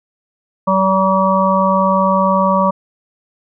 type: harmonic tone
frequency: 191 Hz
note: G3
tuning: 45 cents flat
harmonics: 1 / 3 / 5 / 6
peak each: -16 / -16 / -16 / -16 dBFS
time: 0.67-2.71 s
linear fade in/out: 10 ms
effects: none